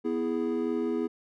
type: chord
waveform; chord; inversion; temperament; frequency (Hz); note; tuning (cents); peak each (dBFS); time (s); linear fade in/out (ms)
triangle; E major; second; equal; 246.9 / 329.6 / 415.3; B3 / E4 / G#4; 0 / 0 / 0; -29; 0.04-1.08; 20
effects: none